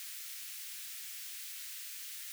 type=high-pass noise; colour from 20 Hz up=white; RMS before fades=-45 dBFS; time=0-2.32 s; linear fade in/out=0 ms; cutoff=1700 Hz; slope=24 dB/octave; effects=none